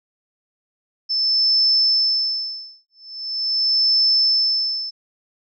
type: tone with tremolo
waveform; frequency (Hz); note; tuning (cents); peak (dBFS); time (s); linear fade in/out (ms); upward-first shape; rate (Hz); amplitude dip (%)
sine; 5274; E8; 0; -13; 1.09-4.91; 20; sine; 0.42; 100
effects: none